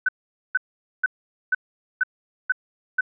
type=tone bursts; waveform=sine; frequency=1511 Hz; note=F#6; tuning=36 cents sharp; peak=-16 dBFS; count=7; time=0.06-3.009 s; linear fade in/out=5 ms; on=27 ms; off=460 ms; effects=none